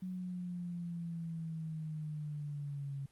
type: linear sweep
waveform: sine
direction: down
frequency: 185 to 137.3 Hz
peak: -38 dBFS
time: 0.02-3.06 s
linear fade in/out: 5 ms
effects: pink hiss -69 dBFS RMS until 3.11 s + Opus 32 kbps